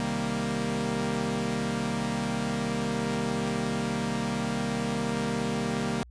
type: chord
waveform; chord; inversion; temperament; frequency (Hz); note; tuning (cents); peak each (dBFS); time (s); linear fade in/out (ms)
sawtooth; C minor seventh; none; equal; 130.81 / 155.56 / 196 / 233.1; C3 / Eb3 / G3 / Bb3; 0 / 0 / 0 / 0; -32 / -32 / -29 / -26; 0-6.03; 0
effects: added 60 Hz sine -47 dBFS peak until 6.1 s + resampled to 22050 Hz